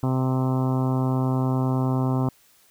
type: harmonic tone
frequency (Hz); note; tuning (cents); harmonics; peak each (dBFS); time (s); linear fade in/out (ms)
129.9; C3; -12; 1 / 2 / 3 / 4 / 5 / 6 / 7 / 8 / 9 / 10; -22 / -25 / -33 / -37 / -36 / -36 / -37 / -37 / -42 / -43; 0.03-2.29; 2
effects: white hiss -58 dBFS RMS until 2.7 s